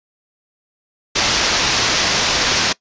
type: low-pass noise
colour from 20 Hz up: white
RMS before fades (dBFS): -17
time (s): 1.15-2.73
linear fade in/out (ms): 10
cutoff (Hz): 6300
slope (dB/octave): 48
effects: noise-tail reverb RT60 0.1 s tail -21 dB re dry + resampled to 16000 Hz